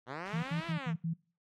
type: linear two-way sweep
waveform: 5% pulse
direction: up then down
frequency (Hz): 116.54 to 340.2 to 212.9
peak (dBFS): -27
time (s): 0.06-0.94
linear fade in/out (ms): 50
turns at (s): 0.67
type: noise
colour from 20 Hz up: white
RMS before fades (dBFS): -44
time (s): 0.25-0.73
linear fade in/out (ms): 10
type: tone bursts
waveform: sine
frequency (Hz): 164.81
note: E3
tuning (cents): 0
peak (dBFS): -31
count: 5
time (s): 0.33-1.138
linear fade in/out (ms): 10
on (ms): 100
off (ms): 77
effects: noise-tail reverb RT60 0.4 s tail -23 dB re dry + low-pass 3000 Hz 12 dB/octave